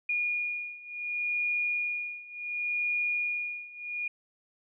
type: beating tone pair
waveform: sine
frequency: 2436 / 2436.69 Hz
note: D#7 / D#7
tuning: -37 / -37 cents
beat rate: 0.69 Hz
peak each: -33 / -31 dBFS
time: 0.09-4.08 s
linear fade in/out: 5 ms
effects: none